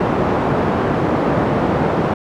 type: band-pass noise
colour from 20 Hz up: pink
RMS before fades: -17 dBFS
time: 0-2.14 s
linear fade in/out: 5 ms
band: 140 to 1000 Hz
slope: 12 dB/octave
effects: none